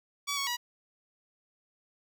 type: tone with pitch steps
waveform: 10% pulse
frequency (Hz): 1140 / 1111 / 967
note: C#6 / C#6 / B5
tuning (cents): +48 / +4 / -37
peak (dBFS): -22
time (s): 0.27-0.57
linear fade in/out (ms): 20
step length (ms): 100
effects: none